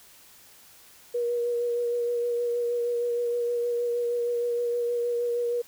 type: tone with vibrato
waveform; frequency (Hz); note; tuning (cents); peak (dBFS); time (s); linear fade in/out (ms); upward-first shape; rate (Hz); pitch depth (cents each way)
sine; 478.1; A#4; +44; -24; 1.14-5.62; 10; sine; 6.4; 18
effects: white hiss -53 dBFS RMS until 5.67 s